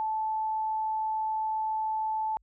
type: tone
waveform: sine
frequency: 873 Hz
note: A5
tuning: 14 cents flat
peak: -27 dBFS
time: 0-2.37 s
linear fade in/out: 0 ms
effects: added 50 Hz sine -62 dBFS peak until 2.42 s